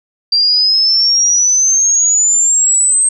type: exponential sweep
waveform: sine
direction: up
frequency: 4700 to 8372 Hz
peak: -8 dBFS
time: 0.32-3.09 s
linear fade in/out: 5 ms
effects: none